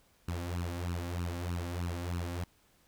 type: tone with flanger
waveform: sawtooth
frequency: 87 Hz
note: F2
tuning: 6 cents flat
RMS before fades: -36 dBFS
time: 0.28-2.44 s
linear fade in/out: 5 ms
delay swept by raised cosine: 0.71 to 3.71 ms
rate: 3.2 Hz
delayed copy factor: +0.75
effects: pink hiss -67 dBFS RMS until 2.87 s